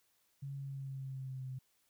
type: tone with pitch glide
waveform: sine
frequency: 138.59 to 130.06 Hz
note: C#3 to C3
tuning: 0 to -10 cents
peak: -40 dBFS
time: 0.42-1.59 s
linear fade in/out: 10 ms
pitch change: -110 cents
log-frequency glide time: 0.55-1.47 s
effects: white hiss -75 dBFS RMS until 1.89 s